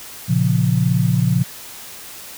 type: chord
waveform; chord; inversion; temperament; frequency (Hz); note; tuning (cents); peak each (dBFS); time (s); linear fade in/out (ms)
sine; Bb minor; none; equal; 116.54 / 138.59 / 174.61; Bb2 / Db3 / F3; 0 / 0 / 0; -18; 0.28-1.44; 20
effects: white hiss -36 dBFS RMS until 2.37 s